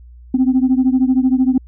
sine beating tone pair, 254.1 / 267.1 Hz, B3 / C4, +49 / +36 cents, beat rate 13 Hz, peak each -12 / -14 dBFS, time 0.34-1.58 s, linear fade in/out 5 ms, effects tanh soft clip ceiling -6 dBFS + added 60 Hz sine -37 dBFS peak until 1.67 s

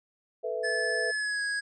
sine chord, A suspended second, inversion none, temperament just, 440 / 495 / 660 Hz, A4 / B4 / E5, 0 / +4 / +2 cents, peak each -34 / -33 / -34 dBFS, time 0.43-1.12 s, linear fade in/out 20 ms
square tone with pitch glide, 1732 to 1656.7 Hz, A6 to G#6, -28 to -5 cents, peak -29 dBFS, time 0.63-1.61 s, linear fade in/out 20 ms, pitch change -77 cents, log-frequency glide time 1.07-1.42 s
effects resampled to 22050 Hz

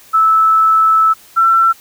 sine tone pair in turn, 1310 / 1344.5 Hz, E6 / E6, -11 / +34 cents, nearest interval unison, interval 45 cents, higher second, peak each -7 dBFS, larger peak neither, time 0.13-1.14 / 1.36-1.73 s, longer first, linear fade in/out 20 ms, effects white hiss -43 dBFS RMS until 1.8 s

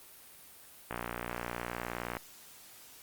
click train, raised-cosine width 0.5 ms, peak -20 dBFS, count 76, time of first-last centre 0.91-2.168 s, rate 59.6 Hz, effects white hiss -54 dBFS RMS until 3.02 s + Opus 32 kbps

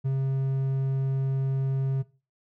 triangle tone, 134.5 Hz, C3, 48 cents sharp, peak -21 dBFS, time 0.04-2.03 s, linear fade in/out 20 ms, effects noise-tail reverb RT60 0.3 s tail -17 dB re dry

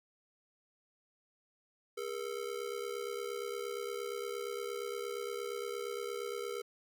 square ring-modulated tone, 441.4 Hz, A4, 5 cents sharp, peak -35 dBFS, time 1.97-6.62 s, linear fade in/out 10 ms, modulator 34.3 Hz, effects none

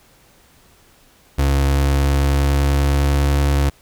35% pulse tone with pitch glide, 69.3 to 70.51 Hz, C#2 to C#2, 0 to +30 cents, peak -12 dBFS, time 1.38-3.7 s, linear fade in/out 10 ms, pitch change +30 cents, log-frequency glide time 1.65-3.28 s, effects pink hiss -52 dBFS RMS until 3.81 s

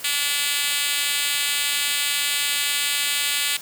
5% pulse tone with high-pass filter, 288.1 Hz, D4, 33 cents flat, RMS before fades -23 dBFS, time 0.04-3.57 s, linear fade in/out 5 ms, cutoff 3100 Hz, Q 0.73, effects white hiss -38 dBFS RMS until 3.61 s + high-pass 80 Hz 12 dB/octave

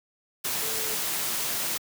sine tone in noise, 440 Hz, A4, in tune, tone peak -39 dBFS, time 0.62-0.95 s, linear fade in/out 10 ms, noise white, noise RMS -29 dBFS, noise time 0.44-1.78 s, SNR -13 dB, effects high-pass 100 Hz 12 dB/octave

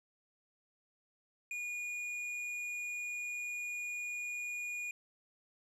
sine tone with hard clipping, 2443 Hz, D#7, 32 cents flat, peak -39 dBFS, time 1.51-4.91 s, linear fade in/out 2 ms, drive 7 dB, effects none

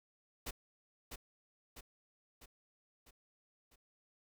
pink noise with echo, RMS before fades -41 dBFS, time 0.46-0.51 s, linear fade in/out 10 ms, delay 650 ms, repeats 5, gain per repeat -5 dB, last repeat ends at 3.76 s, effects none

